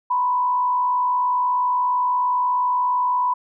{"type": "tone with frequency modulation", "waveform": "sine", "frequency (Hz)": 992, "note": "B5", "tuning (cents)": 7, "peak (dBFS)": -17, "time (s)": [0.1, 3.34], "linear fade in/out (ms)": 10, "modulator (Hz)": 57, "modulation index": 0.41, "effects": []}